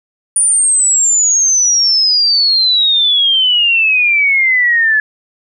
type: exponential sweep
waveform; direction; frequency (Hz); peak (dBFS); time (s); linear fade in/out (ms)
sine; down; 9510 to 1710; -8; 0.36-5; 2
effects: none